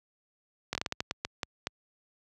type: slowing click train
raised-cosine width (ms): 0.2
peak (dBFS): -13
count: 11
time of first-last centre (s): 0.73-1.671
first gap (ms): 21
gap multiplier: 1.31
effects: high-pass 60 Hz 12 dB/octave